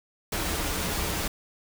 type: noise with comb filter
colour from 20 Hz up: pink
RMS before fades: -29 dBFS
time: 0.32-1.28 s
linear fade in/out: 5 ms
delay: 8 ms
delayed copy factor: -0.5
effects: none